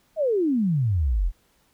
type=exponential sweep; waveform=sine; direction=down; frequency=665 to 36.86 Hz; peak=-19 dBFS; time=0.16-1.32 s; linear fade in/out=50 ms; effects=pink hiss -64 dBFS RMS until 1.73 s